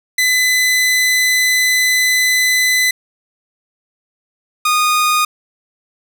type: tone pair in turn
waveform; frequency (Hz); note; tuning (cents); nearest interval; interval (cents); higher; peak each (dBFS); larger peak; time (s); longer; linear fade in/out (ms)
sawtooth; 2010 / 1231.5; B6 / D#6; +30 / -18; minor sixth; 848; first; -8; neither; 0.18-2.91 / 4.65-5.25; first; 5
effects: none